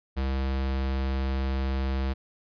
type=tone; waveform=square; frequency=66.6 Hz; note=C2; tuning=31 cents sharp; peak=-26 dBFS; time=0.16-2.14 s; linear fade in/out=20 ms; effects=resampled to 11025 Hz